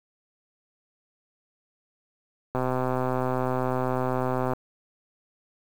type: click train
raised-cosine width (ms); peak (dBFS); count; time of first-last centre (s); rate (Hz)
1; -13; 255; 2.55-4.534; 128
effects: 7-bit